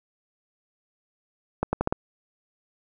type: accelerating click train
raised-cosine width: 1 ms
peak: -9 dBFS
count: 5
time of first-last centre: 1.63-1.925 s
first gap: 100 ms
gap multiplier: 0.8
effects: none